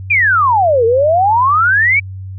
sine exponential two-way sweep, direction down then up, 2489 to 444.2 to 2331 Hz, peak -8 dBFS, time 0.1-2 s, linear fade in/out 10 ms, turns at 0.85 s, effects added 95 Hz sine -24 dBFS peak until 2.38 s

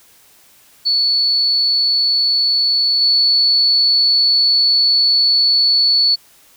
sine tone with level steps, 4435 Hz, C#8, in tune, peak -12 / -10 dBFS, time 0.85-6.16 s, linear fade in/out 20 ms, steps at 3.01 s, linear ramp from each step 10 ms, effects white hiss -49 dBFS RMS until 6.56 s

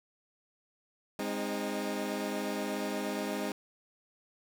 20% pulse chord, Ab major, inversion none, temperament equal with one note detuned, 204.6 / 261.6 / 311.1 Hz, Ab3 / C4 / Eb4, -26 / 0 / 0 cents, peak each -31 / -33 / -33 dBFS, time 1.19-3.52 s, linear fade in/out 2 ms, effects none

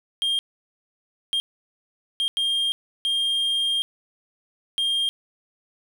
triangle tone bursts at uneven times, 3212 Hz, G7, 41 cents sharp, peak -19 dBFS, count 6, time 0.22-0.39 / 1.33-1.4 / 2.2-2.28 / 2.37-2.72 / 3.05-3.82 / 4.78-5.09 s, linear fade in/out 0 ms, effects none

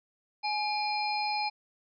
harmonic tone with a mistuned harmonic, 840 Hz, G#5, 19 cents sharp, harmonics 1 / 3 / 5 / 6, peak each -30 / -35 / -37 / -38 dBFS, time 0.43-1.5 s, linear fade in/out 20 ms, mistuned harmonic 3, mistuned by -83 cents, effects none

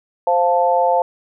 sine chord, F major, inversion second, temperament equal, 523.3 / 698.5 / 880 Hz, C5 / F5 / A5, 0 / 0 / 0 cents, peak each -17 dBFS, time 0.27-1.02 s, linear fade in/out 2 ms, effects none

